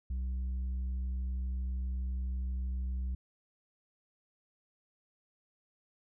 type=tone with tanh clipping; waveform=sine; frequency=63.4 Hz; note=B1; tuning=46 cents sharp; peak=-33 dBFS; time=0.1-3.15 s; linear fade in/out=5 ms; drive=4 dB; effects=none